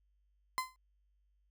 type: tone with exponential decay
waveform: 35% pulse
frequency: 1030 Hz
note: C6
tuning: 28 cents flat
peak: -27 dBFS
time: 0.58-0.76 s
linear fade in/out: 0 ms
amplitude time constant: 37 ms
effects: added 50 Hz sine -70 dBFS peak until 1.5 s